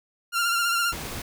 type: tone with vibrato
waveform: sawtooth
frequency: 1388 Hz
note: F6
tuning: 11 cents flat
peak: -18 dBFS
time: 0.32-0.94 s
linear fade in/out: 50 ms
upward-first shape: sine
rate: 15 Hz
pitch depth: 34 cents each way
type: noise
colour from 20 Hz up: pink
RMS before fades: -34 dBFS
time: 0.92-1.22 s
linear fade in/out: 5 ms
effects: none